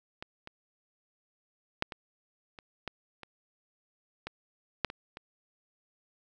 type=clicks; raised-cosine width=0.3 ms; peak=-23 / -27 / -11 / -23 / -30 / -19 / -28 / -21 / -10 / -23 / -26 dBFS; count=11; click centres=0.225 / 0.474 / 1.824 / 1.922 / 2.588 / 2.877 / 3.233 / 4.27 / 4.847 / 4.901 / 5.171 s; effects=none